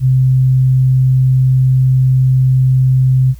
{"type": "tone", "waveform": "sine", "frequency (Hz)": 130, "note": "C3", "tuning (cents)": -11, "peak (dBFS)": -7, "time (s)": [0, 3.35], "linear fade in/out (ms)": 50, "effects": ["added 60 Hz sine -31 dBFS peak until 3.39 s", "white hiss -50 dBFS RMS until 3.39 s"]}